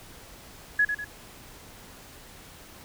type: tone with echo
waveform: sine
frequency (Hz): 1683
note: G#6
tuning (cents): +23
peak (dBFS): -18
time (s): 0.79-0.85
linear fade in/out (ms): 5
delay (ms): 98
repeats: 2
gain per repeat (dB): -7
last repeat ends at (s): 1.046
effects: pink hiss -48 dBFS RMS until 2.84 s